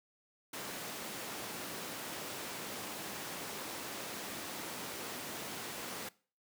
pink high-pass noise, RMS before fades -43 dBFS, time 0.53-6.09 s, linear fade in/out 5 ms, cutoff 220 Hz, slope 12 dB/octave, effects noise-tail reverb RT60 0.4 s tail -21 dB re dry

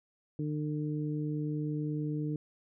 harmonic tone, 150.5 Hz, D3, 43 cents sharp, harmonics 1 / 2 / 3, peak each -33 / -35 / -43 dBFS, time 0.39-2.36 s, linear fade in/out 2 ms, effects none

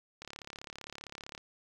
click train, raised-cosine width 0.2 ms, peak -26 dBFS, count 42, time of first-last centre 0.22-1.378 s, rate 35.4 Hz, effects 9-bit

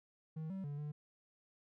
triangle tone with pitch steps, 158.1 / 191.9 / 144.3 / 148.5 Hz, D#3 / G3 / D3 / D3, +28 / -37 / -30 / +20 cents, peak -38 dBFS, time 0.36-0.92 s, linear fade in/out 10 ms, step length 140 ms, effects none

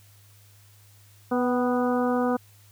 harmonic tone with a mistuned harmonic, 246.9 Hz, B3, in tune, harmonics 1 / 2 / 3 / 4 / 5 / 6, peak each -24 / -26 / -30 / -34 / -33 / -38 dBFS, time 1.31-2.37 s, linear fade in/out 10 ms, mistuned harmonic 3, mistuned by +27 cents, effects added 102 Hz sine -53 dBFS peak until 2.71 s + white hiss -58 dBFS RMS until 2.71 s

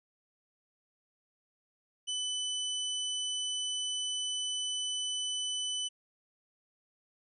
sawtooth tone, 3000 Hz, F#7, 23 cents sharp, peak -29 dBFS, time 2.07-5.89 s, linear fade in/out 20 ms, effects resampled to 24000 Hz

